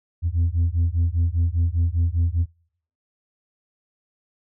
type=beating tone pair; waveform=sine; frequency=82.41 / 87.41 Hz; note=E2 / F2; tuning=0 / +2 cents; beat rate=5 Hz; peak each=-19 dBFS; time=0.22-2.46 s; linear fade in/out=50 ms; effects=noise-tail reverb RT60 0.6 s tail -26 dB re dry + tanh soft clip ceiling -15 dBFS